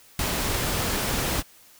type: noise with ADSR envelope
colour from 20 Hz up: pink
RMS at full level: -22 dBFS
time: 0.19-1.43 s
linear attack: 4 ms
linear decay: 4 ms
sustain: -4 dB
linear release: 36 ms
effects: white hiss -53 dBFS RMS until 1.79 s